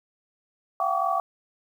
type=tone cluster; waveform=sine; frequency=682 / 755 / 800 / 1137 / 1182 Hz; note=F5 / F#5 / G5 / C#6 / D6; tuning=-41 / +35 / +35 / +44 / +11 cents; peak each=-28 / -27 / -34 / -26 / -34 dBFS; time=0.8-1.2 s; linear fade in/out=2 ms; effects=9-bit